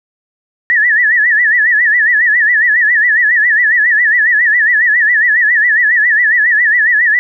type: tone with vibrato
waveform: sine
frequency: 1826 Hz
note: A#6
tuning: 36 cents flat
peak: -7 dBFS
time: 0.7-7.19 s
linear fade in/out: 0 ms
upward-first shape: sine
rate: 7.3 Hz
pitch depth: 140 cents each way
effects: none